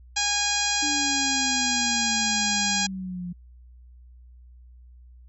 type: harmonic tone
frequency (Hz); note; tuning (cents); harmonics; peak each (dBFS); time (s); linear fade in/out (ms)
820; G#5; -22; 1 / 2 / 3 / 4 / 5 / 6 / 7 / 8 / 9; -31 / -31 / -31 / -31 / -31 / -31 / -31 / -31 / -31; 0.16-2.87; 10
type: exponential sweep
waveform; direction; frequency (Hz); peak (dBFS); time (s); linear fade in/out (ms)
sine; down; 297.2 to 174.61; -30; 0.82-3.33; 10
effects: added 61 Hz sine -46 dBFS peak until 5.28 s